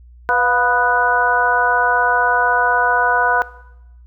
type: harmonic tone with a mistuned harmonic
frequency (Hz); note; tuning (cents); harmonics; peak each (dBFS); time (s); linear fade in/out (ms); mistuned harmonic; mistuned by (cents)
246.9; B3; 0; 2 / 3 / 4 / 5 / 6; -22 / -20 / -18 / -25 / -16; 0.29-3.42; 0; 3; -66
effects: noise-tail reverb RT60 0.9 s tail -18 dB re dry + added 60 Hz sine -40 dBFS peak until 4.06 s